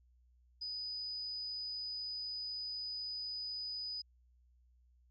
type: tone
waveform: sine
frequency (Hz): 4978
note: D#8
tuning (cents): 0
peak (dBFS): -39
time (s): 0.61-4.02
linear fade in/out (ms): 10
effects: added 61 Hz sine -65 dBFS peak until 5.1 s